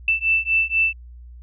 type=beating tone pair; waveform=sine; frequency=2654 / 2658.1 Hz; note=E7 / E7; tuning=+11 / +14 cents; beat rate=4.1 Hz; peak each=-20 dBFS; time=0.08-0.93 s; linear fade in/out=2 ms; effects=added 60 Hz sine -38 dBFS peak until 1.42 s